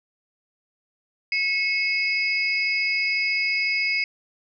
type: tone cluster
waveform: sine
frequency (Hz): 2185 / 2587 / 4939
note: C#7 / E7 / D#8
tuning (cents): -26 / -33 / -14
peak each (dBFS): -22 / -29 / -28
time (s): 1.32-4.04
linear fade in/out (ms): 2
effects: none